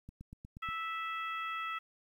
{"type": "click train", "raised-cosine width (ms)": 5, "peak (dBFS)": -35, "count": 6, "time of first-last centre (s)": [0.09, 0.689], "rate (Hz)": 8.35}
{"type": "harmonic tone", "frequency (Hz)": 657, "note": "E5", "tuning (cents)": -6, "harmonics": [2, 3, 4, 5], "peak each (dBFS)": [-37, -43, -44, -49], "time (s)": [0.62, 1.79], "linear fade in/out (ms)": 10}
{"effects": ["11-bit"]}